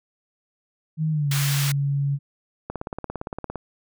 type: tone with pitch glide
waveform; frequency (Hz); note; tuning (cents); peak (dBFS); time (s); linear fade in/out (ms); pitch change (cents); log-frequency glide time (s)
sine; 156.9 to 140.59; D#3 to C#3; +15 to +25; -20; 0.97-2.19; 50; -190; 1.11-1.3
type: high-pass noise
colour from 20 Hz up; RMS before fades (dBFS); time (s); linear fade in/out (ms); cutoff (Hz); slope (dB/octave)
pink; -28; 1.31-1.72; 5; 1600; 12
type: click train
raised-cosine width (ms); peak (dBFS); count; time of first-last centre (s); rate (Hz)
1; -16; 16; 2.7-3.557; 17.5
effects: none